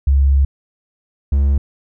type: tone pair in turn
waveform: sine / triangle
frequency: 68.8 / 69.64 Hz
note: C#2 / C#2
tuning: -12 / +9 cents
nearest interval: unison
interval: 21 cents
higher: second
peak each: -9 dBFS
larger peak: neither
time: 0.07-0.45 / 1.32-1.58 s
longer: first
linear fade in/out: 5 ms
effects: none